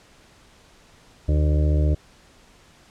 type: harmonic tone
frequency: 75.3 Hz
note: D2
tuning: 44 cents sharp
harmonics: 1 / 2 / 4 / 5 / 6 / 7 / 8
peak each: -17 / -25 / -30 / -35 / -38 / -38 / -34 dBFS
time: 1.28-1.95 s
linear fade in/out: 10 ms
effects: pink hiss -53 dBFS RMS until 2.9 s + low-pass 8000 Hz 12 dB/octave